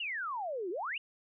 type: exponential two-way sweep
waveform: sine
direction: down then up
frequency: 2960 to 334 to 2960 Hz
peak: -34 dBFS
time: 0-0.98 s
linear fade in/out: 5 ms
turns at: 0.7 s
effects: none